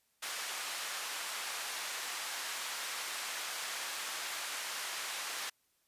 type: band-pass noise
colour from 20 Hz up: pink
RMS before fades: -40 dBFS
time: 0.22-5.5 s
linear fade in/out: 10 ms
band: 1100 to 11000 Hz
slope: 12 dB/octave
effects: white hiss -75 dBFS RMS until 5.87 s + resampled to 32000 Hz